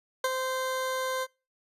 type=tone with ADSR envelope; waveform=20% pulse; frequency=519 Hz; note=C5; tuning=14 cents flat; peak=-18 dBFS; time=0.24-1.27 s; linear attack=4 ms; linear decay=35 ms; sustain=-6 dB; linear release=43 ms; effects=noise-tail reverb RT60 0.3 s tail -25 dB re dry + resampled to 32000 Hz